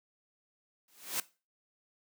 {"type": "noise with exponential growth", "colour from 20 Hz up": "white", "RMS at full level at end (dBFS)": -30, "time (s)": [0.88, 1.2], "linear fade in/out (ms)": 2, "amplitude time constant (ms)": 68, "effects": ["noise-tail reverb RT60 0.3 s tail -18 dB re dry", "high-pass 200 Hz 12 dB/octave"]}